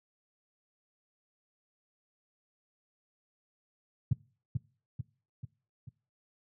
sine tone with echo, 123.47 Hz, B2, in tune, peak -20 dBFS, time 4.11-4.13 s, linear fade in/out 5 ms, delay 440 ms, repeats 4, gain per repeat -5 dB, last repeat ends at 5.89 s, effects noise-tail reverb RT60 0.4 s tail -22 dB re dry + high-pass 80 Hz 12 dB/octave

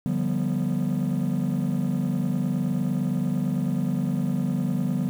triangle chord, G dominant seventh, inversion second, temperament just, 147 / 176.4 / 196 / 245 Hz, D3 / F3 / G3 / B3, +2 / +18 / 0 / -14 cents, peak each -25 dBFS, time 0.06-5.09 s, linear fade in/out 0 ms, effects tanh soft clip ceiling -16 dBFS + 8-bit

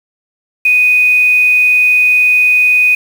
sine tone with quantisation, 2489 Hz, D#7, in tune, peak -6 dBFS, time 0.65-2.95 s, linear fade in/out 5 ms, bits 5, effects none

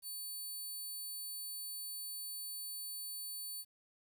10% pulse tone, 4500 Hz, C#8, 25 cents sharp, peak -35 dBFS, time 0.02-3.65 s, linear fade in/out 50 ms, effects 11-bit

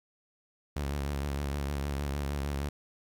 sawtooth tone with vibrato, 70.8 Hz, C#2, 37 cents sharp, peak -27 dBFS, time 0.76-2.69 s, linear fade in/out 5 ms, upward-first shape triangle, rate 6.5 Hz, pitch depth 67 cents each way, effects 11-bit

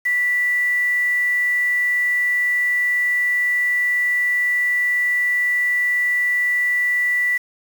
sine tone with quantisation, 1967 Hz, B6, 7 cents flat, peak -16 dBFS, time 0.05-7.38 s, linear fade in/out 10 ms, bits 6, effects none

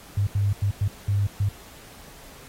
sine tone bursts at uneven times, 100.4 Hz, G2, 42 cents sharp, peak -19 dBFS, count 6, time 0.17-0.27 / 0.35-0.53 / 0.62-0.71 / 0.81-0.88 / 1.08-1.27 / 1.4-1.49 s, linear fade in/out 5 ms, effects pink hiss -47 dBFS RMS until 2.48 s + AAC 48 kbps

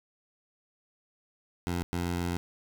15% pulse tone bursts at uneven times, 87.31 Hz, F2, in tune, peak -23 dBFS, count 2, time 1.67-1.83 / 1.93-2.37 s, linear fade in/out 0 ms, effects none

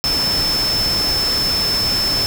sine tone in noise, 5274 Hz, E8, in tune, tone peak -16 dBFS, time 0.04-2.26 s, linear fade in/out 0 ms, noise pink, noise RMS -24 dBFS, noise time 0.04-2.26 s, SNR +5 dB, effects none

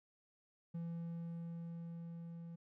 triangle tone with level ramp, 168.2 Hz, E3, 35 cents sharp, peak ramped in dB -38 to -45 dBFS, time 0.74-2.56 s, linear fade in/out 10 ms, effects none

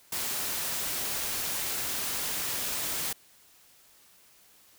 white noise, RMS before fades -32 dBFS, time 0.12-3.13 s, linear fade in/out 5 ms, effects white hiss -59 dBFS RMS until 4.78 s

